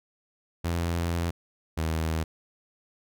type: tone pair in turn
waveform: sawtooth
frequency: 85.1 / 80.05 Hz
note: F2 / D#2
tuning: -44 / +50 cents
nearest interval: minor second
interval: 106 cents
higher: first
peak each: -22 dBFS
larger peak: neither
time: 0.64-1.31 / 1.77-2.24 s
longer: first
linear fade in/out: 10 ms
effects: none